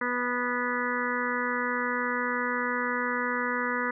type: harmonic tone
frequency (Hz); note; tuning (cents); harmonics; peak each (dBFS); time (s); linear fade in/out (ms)
245.8; B3; -8; 1 / 2 / 4 / 5 / 6 / 7 / 8; -34 / -34 / -34 / -34 / -34 / -34 / -34; 0.01-3.91; 5
effects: none